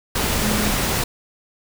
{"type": "tone in noise", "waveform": "sine", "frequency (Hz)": 210, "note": "G#3", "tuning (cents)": 19, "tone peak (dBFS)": -23, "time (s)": [0.43, 0.71], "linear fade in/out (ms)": 5, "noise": "pink", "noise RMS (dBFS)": -21, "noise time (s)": [0.15, 1.04], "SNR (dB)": -5, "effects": []}